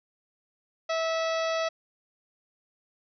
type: harmonic tone with a mistuned harmonic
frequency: 651 Hz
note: E5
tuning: 22 cents flat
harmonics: 1 / 2 / 3 / 4 / 5 / 6 / 7 / 8 / 9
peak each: -27 / -33 / -37 / -39 / -41 / -43 / -44 / -45 / -46 dBFS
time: 0.89-1.69 s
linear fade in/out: 10 ms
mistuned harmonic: 5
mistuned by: +33 cents
effects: none